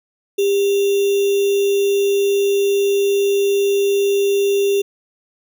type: tone with sample-and-hold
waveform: sine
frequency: 398.8 Hz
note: G4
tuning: 30 cents sharp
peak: -13 dBFS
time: 0.38-4.82 s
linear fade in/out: 10 ms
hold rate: 3150 Hz
effects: none